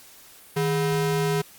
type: ring-modulated tone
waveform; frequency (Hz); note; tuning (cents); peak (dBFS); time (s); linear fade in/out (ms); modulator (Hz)
square; 285.1; C#4; +49; -19; 0.56-1.42; 10; 127
effects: white hiss -49 dBFS RMS until 1.58 s + Opus 48 kbps